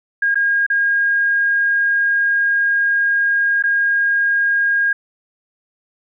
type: tone with dropouts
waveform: sine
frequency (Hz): 1625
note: G#6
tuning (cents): -38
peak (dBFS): -13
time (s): 0.22-4.93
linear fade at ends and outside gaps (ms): 5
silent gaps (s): 0.345-0.355 / 0.665-0.7 / 3.625-3.637
effects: none